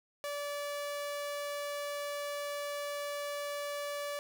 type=tone; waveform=sawtooth; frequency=578 Hz; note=D5; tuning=28 cents flat; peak=-32 dBFS; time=0.24-4.19 s; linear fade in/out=0 ms; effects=none